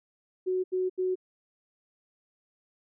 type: tone bursts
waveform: sine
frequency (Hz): 370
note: F#4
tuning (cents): 0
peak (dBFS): -25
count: 3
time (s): 0.46-1.156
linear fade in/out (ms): 20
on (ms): 180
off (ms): 78
effects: none